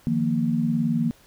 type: chord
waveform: sine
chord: Eb suspended second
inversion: none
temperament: equal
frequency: 155.56 / 174.61 / 233.1 Hz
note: Eb3 / F3 / Bb3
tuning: 0 / 0 / 0 cents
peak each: -26 / -27 / -22 dBFS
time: 0.07-1.11 s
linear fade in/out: 0 ms
effects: pink hiss -55 dBFS RMS until 1.26 s